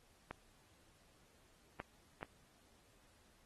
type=clicks; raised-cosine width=0.5 ms; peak=-28 dBFS; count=3; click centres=0.31 / 1.801 / 2.229 s; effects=pink hiss -70 dBFS RMS until 3.45 s + AAC 32 kbps